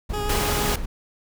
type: noise with tremolo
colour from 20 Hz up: brown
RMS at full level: -27 dBFS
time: 0.09-0.86 s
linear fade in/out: 10 ms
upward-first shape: sine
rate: 12 Hz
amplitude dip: 25%
type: tone with vibrato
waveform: 20% pulse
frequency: 415.3 Hz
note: G#4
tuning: in tune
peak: -22 dBFS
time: 0.13-0.75 s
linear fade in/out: 10 ms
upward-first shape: sine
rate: 8.2 Hz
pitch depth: 13 cents each way
type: noise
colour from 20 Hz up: pink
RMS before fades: -25 dBFS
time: 0.29-0.76 s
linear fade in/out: 5 ms
effects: none

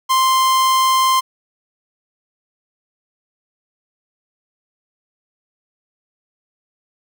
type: tone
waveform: 45% pulse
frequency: 1046.5 Hz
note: C6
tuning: in tune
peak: -12 dBFS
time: 0.09-1.21 s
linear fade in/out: 20 ms
effects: none

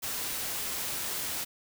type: noise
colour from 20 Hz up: white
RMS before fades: -34 dBFS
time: 0.02-1.45 s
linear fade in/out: 20 ms
effects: none

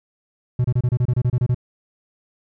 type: tone bursts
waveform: triangle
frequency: 123.47 Hz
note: B2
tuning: in tune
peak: -13 dBFS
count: 12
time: 0.59-1.546 s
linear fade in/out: 5 ms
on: 54 ms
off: 28 ms
effects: none

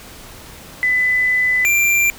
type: tone pair in turn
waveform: sine / square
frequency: 2002 / 2369 Hz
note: B6 / D7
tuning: +23 / +14 cents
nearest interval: minor third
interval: 291 cents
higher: second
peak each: -13 dBFS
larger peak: neither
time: 0.83-1.65 / 1.65-2.1 s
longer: first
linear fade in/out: 0 ms
effects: pink hiss -38 dBFS RMS until 2.18 s

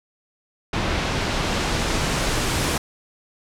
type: noise with low-pass filter sweep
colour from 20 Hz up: pink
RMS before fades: -23 dBFS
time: 0.73-2.78 s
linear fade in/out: 5 ms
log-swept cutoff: 3800 to 11000 Hz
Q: 0.7
effects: none

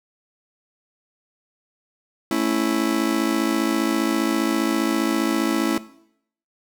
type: chord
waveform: 40% pulse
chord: A major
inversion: none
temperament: just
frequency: 220 / 275 / 330 Hz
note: A3 / C#4 / E4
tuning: 0 / -14 / +2 cents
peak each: -26 / -23 / -22 dBFS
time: 2.31-5.78 s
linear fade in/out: 2 ms
effects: noise-tail reverb RT60 0.7 s tail -17 dB re dry

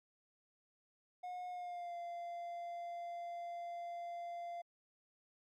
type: tone with pitch glide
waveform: triangle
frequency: 722 to 691.4 Hz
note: F#5 to F5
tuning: -43 to -18 cents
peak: -40 dBFS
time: 1.23-4.62 s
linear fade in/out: 10 ms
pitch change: -75 cents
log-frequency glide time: 1.49-1.96 s
effects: MP3 64 kbps

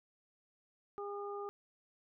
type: harmonic tone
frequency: 405.7 Hz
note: G#4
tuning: 41 cents flat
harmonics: 1 / 2 / 3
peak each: -41 / -47 / -46 dBFS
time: 0.98-1.49 s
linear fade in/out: 0 ms
effects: none

